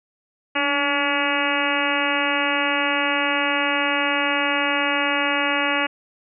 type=harmonic tone with a mistuned harmonic; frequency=284.2 Hz; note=C#4; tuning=43 cents sharp; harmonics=1 / 2 / 3 / 4 / 5 / 6 / 7 / 8 / 9 / 10; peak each=-28 / -28 / -28 / -28 / -28 / -28 / -28 / -28 / -28 / -28 dBFS; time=0.55-5.87 s; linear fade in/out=10 ms; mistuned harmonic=1; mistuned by=+46 cents; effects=none